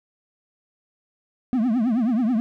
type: tone with vibrato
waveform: triangle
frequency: 235.4 Hz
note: A#3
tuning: 17 cents sharp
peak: -16 dBFS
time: 1.53-2.4 s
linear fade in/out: 0 ms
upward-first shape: triangle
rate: 9.3 Hz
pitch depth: 230 cents each way
effects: none